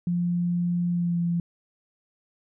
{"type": "tone with pitch glide", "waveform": "sine", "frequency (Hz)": [174.61, 171.51], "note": ["F3", "F3"], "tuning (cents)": [0, -31], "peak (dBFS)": -22, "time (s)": [0.07, 1.4], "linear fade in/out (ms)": 2, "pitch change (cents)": -31, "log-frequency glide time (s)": [0.91, 1.19], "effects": []}